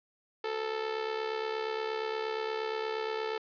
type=tone with amplitude modulation; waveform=sawtooth; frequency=440 Hz; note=A4; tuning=in tune; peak=-25 dBFS; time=0.44-3.38 s; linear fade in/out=5 ms; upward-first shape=sine; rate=68.5 Hz; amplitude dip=65%; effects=resampled to 11025 Hz + 10-bit